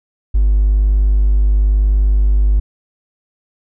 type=tone with hard clipping; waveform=triangle; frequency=50.5 Hz; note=G#1; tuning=48 cents flat; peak=-9 dBFS; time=0.34-2.6 s; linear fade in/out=10 ms; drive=3 dB; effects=none